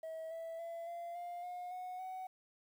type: tone with pitch steps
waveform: sine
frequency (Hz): 644 / 657.9 / 672.1 / 686.6 / 701.5 / 716.6 / 732.1 / 747.9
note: E5 / E5 / E5 / F5 / F5 / F5 / F#5 / F#5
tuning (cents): -41 / -4 / +33 / -30 / +8 / +44 / -19 / +18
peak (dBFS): -39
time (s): 0.03-2.27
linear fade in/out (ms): 5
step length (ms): 280
effects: tanh soft clip ceiling -41 dBFS + 11-bit

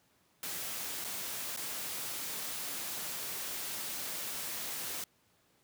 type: noise with dropouts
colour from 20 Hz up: white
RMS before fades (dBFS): -39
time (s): 0.43-5.04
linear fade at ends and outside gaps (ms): 2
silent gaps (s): 1.042-1.046 / 1.564-1.572
effects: pink hiss -70 dBFS RMS until 5.63 s + high-pass 100 Hz 12 dB/octave

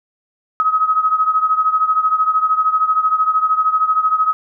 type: beating tone pair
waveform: sine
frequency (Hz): 1268 / 1281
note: D#6 / E6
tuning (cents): +32 / -50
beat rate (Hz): 13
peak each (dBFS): -14 / -18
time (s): 0.6-4.33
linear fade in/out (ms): 0
effects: none

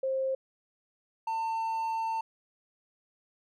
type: tone pair in turn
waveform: sine / triangle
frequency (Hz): 530 / 898.8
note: C5 / A5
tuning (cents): +22 / +37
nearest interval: major sixth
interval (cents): 915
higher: second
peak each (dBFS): -27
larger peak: neither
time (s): 0.03-0.35 / 1.27-2.21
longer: second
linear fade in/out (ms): 5
effects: none

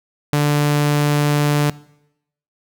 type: tone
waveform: sawtooth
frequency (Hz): 146.83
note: D3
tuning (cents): 0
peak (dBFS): -10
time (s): 0.33-1.7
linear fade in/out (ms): 0
effects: noise-tail reverb RT60 0.8 s tail -21 dB re dry

